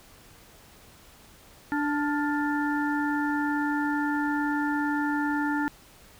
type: harmonic tone with a mistuned harmonic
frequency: 293.7 Hz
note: D4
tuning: in tune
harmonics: 1 / 3 / 5 / 6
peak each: -26 / -31 / -33 / -34 dBFS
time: 1.72-5.68 s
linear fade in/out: 0 ms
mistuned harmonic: 5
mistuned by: -73 cents
effects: pink hiss -53 dBFS RMS until 6.19 s